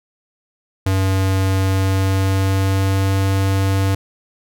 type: tone with pitch glide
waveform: square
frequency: 95.6 to 96.93 Hz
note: G2 to G2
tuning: -43 to -19 cents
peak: -15 dBFS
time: 0.86-3.95 s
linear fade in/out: 5 ms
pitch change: +24 cents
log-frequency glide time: 1.57-3.15 s
effects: none